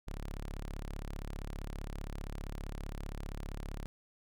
sawtooth tone, 35.25 Hz, C#1, 30 cents sharp, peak -35 dBFS, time 0.07-3.86 s, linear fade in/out 0 ms, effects none

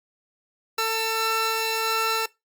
15% pulse tone pair together, 446.5 / 1341 Hz, A4 / E6, +25 / +29 cents, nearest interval octave + perfect fifth, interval 1904 cents, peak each -19 dBFS, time 0.78-2.26 s, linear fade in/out 5 ms, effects noise-tail reverb RT60 0.2 s tail -21 dB re dry + Opus 48 kbps

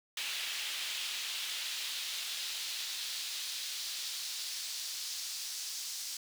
brown noise with high-pass filter sweep, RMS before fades -39 dBFS, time 0.17-6.17 s, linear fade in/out 2 ms, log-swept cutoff 2900 to 5300 Hz, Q 1.7, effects none

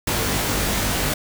pink noise with comb filter, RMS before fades -22 dBFS, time 0.07-1.14 s, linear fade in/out 5 ms, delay 20 ms, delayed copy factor +0.9, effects none

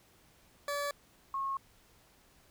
20% pulse / sine tone pair in turn, 574 / 1087.3 Hz, D5 / C#6, -40 / -34 cents, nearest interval major seventh, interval 1106 cents, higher second, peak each -28 / -32 dBFS, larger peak first, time 0.68-0.91 / 1.34-1.57 s, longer neither, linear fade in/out 2 ms, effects pink hiss -64 dBFS RMS until 2.5 s

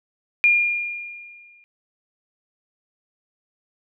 sine tone with exponential decay, 2413 Hz, D7, 46 cents sharp, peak -11 dBFS, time 0.44-1.64 s, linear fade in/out 0 ms, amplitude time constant 260 ms, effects none

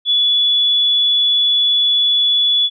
sine tone, 3423 Hz, A7, 48 cents flat, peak -11 dBFS, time 0.05-2.7 s, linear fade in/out 50 ms, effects none

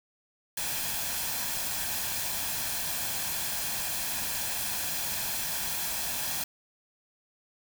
white noise with comb filter, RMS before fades -32 dBFS, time 0.57-6.44 s, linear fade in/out 5 ms, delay 1.2 ms, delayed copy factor +0.5, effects none

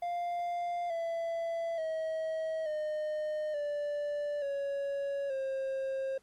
triangle tone with pitch steps, 698.5 / 668.1 / 639 / 611.2 / 584.7 / 559.2 / 534.9 Hz, F5 / E5 / D#5 / D#5 / D5 / C#5 / C5, 0 / +23 / +46 / -31 / -8 / +15 / +38 cents, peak -30 dBFS, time 0.02-6.18 s, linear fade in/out 5 ms, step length 880 ms, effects pink hiss -69 dBFS RMS until 6.22 s + Opus 24 kbps

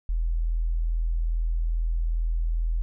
sine tone, 41.2 Hz, E1, in tune, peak -22 dBFS, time 0.09-2.82 s, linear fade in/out 0 ms, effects none

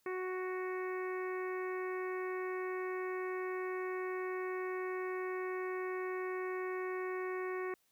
harmonic tone, 370 Hz, F#4, in tune, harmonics 1 / 2 / 3 / 4 / 5 / 6 / 7, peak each -37 / -50 / -45 / -52 / -47 / -50 / -60 dBFS, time 0.06-7.74 s, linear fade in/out 2 ms, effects white hiss -75 dBFS RMS until 7.91 s

